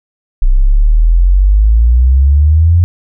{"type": "exponential sweep", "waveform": "sine", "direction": "up", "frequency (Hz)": [30.87, 89], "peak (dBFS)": -4, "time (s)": [0.42, 2.84], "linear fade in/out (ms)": 0, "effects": []}